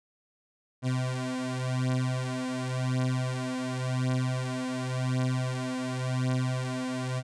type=beating tone pair; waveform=30% pulse; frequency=127.6 / 128.51 Hz; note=C3 / C3; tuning=-43 / -31 cents; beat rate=0.91 Hz; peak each=-28 dBFS; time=0.82-7.23 s; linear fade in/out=50 ms; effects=resampled to 22050 Hz